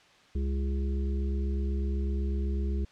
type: harmonic tone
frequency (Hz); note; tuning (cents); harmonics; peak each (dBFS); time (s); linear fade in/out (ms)
68; C#2; -33; 1 / 3 / 5 / 6; -27 / -37 / -41 / -43; 0.35-2.85; 5
effects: white hiss -58 dBFS RMS until 2.91 s + low-pass 4000 Hz 12 dB/octave